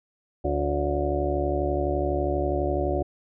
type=harmonic tone with a mistuned harmonic; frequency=72.1 Hz; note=D2; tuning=31 cents flat; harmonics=1 / 2 / 4 / 5 / 6 / 7 / 8 / 9 / 10; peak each=-28 / -35 / -32 / -28 / -38 / -39 / -29 / -41 / -32 dBFS; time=0.44-3.03 s; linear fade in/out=10 ms; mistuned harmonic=7; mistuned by=+71 cents; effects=none